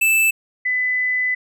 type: tone pair in turn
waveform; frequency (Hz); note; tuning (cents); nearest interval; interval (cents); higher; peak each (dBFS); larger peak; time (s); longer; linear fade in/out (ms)
square / sine; 2639 / 2004; E7 / B6; +1 / +25; perfect fourth; 476; first; -14 / -17; first; 0.01-0.31 / 0.65-1.35; second; 10
effects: none